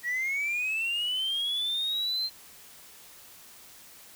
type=linear sweep; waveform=sine; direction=up; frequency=1895 to 4171 Hz; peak=-25 dBFS; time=0.03-2.3 s; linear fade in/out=50 ms; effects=tanh soft clip ceiling -25 dBFS + white hiss -51 dBFS RMS until 4.15 s